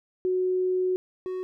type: tone pair in turn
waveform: sine / triangle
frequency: 368.5 / 370 Hz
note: F#4 / F#4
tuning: -7 / 0 cents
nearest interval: unison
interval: 7 cents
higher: second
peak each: -22 / -27 dBFS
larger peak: first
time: 0.25-0.96 / 1.26-1.43 s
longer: first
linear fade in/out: 0 ms
effects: none